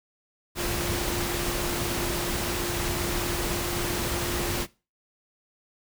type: tone in noise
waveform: sine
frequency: 349.2 Hz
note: F4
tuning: in tune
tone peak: -33 dBFS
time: 0.55-4.67 s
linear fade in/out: 50 ms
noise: pink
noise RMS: -29 dBFS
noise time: 0.55-4.67 s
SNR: -7 dB
effects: noise-tail reverb RT60 0.3 s tail -20 dB re dry